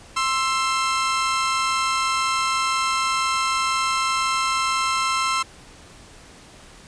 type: tone pair together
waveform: sawtooth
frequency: 1054 / 1328 Hz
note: C6 / E6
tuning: +12 / +12 cents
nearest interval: major third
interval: 400 cents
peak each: -19 dBFS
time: 0.16-5.43 s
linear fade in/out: 10 ms
effects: pink hiss -46 dBFS RMS until 6.87 s + resampled to 22050 Hz